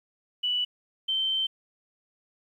sine tone pair in turn, 2960 / 3107 Hz, F#7 / G7, 0 / -16 cents, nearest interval minor second, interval 84 cents, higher second, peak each -24 dBFS, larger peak neither, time 0.43-0.65 / 1.08-1.47 s, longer second, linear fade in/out 10 ms, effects 10-bit

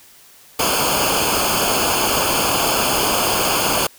pink noise with comb filter, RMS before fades -18 dBFS, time 0.59-3.87 s, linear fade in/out 5 ms, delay 0.52 ms, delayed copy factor -0.85, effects white hiss -47 dBFS RMS until 3.98 s

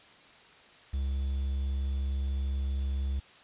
triangle tone with quantisation, 67.8 Hz, C#2, 38 cents flat, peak -26 dBFS, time 0.93-3.2 s, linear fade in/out 10 ms, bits 9, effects white hiss -55 dBFS RMS until 3.43 s + resampled to 8000 Hz

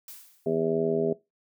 blue noise with exponential decay, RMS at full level -41 dBFS, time 0.08-0.64 s, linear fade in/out 2 ms, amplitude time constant 120 ms
harmonic tone, 81.4 Hz, E2, 21 cents flat, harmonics 2 / 3 / 4 / 5 / 6 / 7 / 8, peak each -34 / -31 / -38 / -26 / -35 / -37 / -32 dBFS, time 0.46-1.13 s, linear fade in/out 5 ms
effects noise-tail reverb RT60 0.2 s tail -19 dB re dry

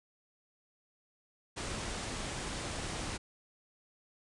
pink low-pass noise, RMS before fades -39 dBFS, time 1.56-3.18 s, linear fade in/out 20 ms, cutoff 9800 Hz, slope 96 dB/octave, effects none

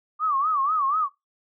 sine tone with vibrato, 1174.7 Hz, D6, in tune, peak -20 dBFS, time 0.19-1.09 s, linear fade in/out 50 ms, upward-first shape sine, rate 4.1 Hz, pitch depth 160 cents each way, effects noise-tail reverb RT60 0.2 s tail -22 dB re dry

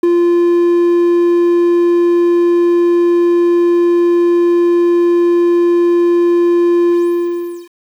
triangle tone with ADSR envelope, 346.3 Hz, F4, 15 cents flat, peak -4 dBFS, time 0.03-7.69 s, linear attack 5 ms, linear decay 14 ms, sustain -2 dB, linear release 800 ms, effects 7-bit

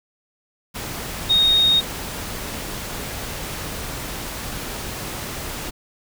sine tone in noise, 3723 Hz, A#7, 3 cents flat, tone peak -13 dBFS, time 1.29-1.81 s, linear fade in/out 20 ms, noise pink, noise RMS -30 dBFS, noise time 0.74-5.71 s, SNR +14 dB, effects none

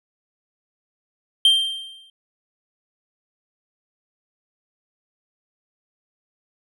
triangle tone with exponential decay, 3159 Hz, G7, 13 cents sharp, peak -8 dBFS, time 1.45-2.1 s, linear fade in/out 2 ms, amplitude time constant 140 ms, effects none

